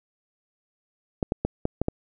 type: clicks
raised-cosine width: 2 ms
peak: -10 dBFS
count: 6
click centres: 1.228 / 1.321 / 1.45 / 1.654 / 1.816 / 1.884 s
effects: none